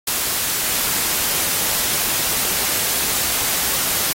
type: noise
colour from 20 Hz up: white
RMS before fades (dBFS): -20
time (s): 0.07-4.13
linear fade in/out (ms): 5
effects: AAC 48 kbps